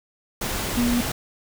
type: tone in noise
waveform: sine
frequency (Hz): 240.4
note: B3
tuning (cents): -46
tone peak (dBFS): -19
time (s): 0.77-1.01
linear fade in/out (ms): 5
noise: pink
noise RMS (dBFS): -27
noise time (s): 0.41-1.12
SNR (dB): +5
effects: none